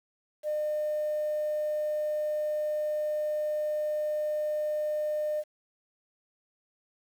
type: tone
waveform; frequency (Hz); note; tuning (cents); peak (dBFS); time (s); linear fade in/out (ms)
sine; 605; D#5; -49; -26; 0.43-5.44; 50
effects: tanh soft clip ceiling -24 dBFS + 9-bit